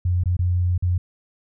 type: tone with dropouts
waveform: sine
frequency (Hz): 89.2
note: F2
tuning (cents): +37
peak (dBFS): -17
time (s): 0.05-0.98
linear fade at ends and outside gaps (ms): 5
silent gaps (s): 0.237-0.257 / 0.368-0.391 / 0.779-0.824
effects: none